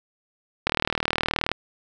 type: click train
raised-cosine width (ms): 0.3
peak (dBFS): -5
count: 34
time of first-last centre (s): 0.67-1.516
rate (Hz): 39
effects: none